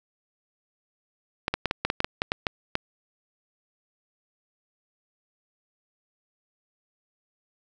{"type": "clicks", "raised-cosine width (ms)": 0.3, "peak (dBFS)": -8, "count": 12, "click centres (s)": [1.481, 1.54, 1.657, 1.711, 1.85, 1.901, 2.004, 2.045, 2.219, 2.319, 2.468, 2.754], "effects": []}